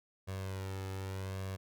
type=tone with flanger; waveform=sawtooth; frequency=95.7 Hz; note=G2; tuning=41 cents flat; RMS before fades=-40 dBFS; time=0.27-1.57 s; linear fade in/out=20 ms; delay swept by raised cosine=1.8 to 2.31 ms; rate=0.83 Hz; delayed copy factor=+0.6; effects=none